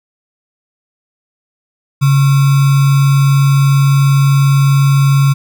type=tone with sample-and-hold; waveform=sine; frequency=138.59 Hz; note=C#3; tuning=in tune; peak=-6 dBFS; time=2.01-5.34 s; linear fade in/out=20 ms; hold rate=1225 Hz; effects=none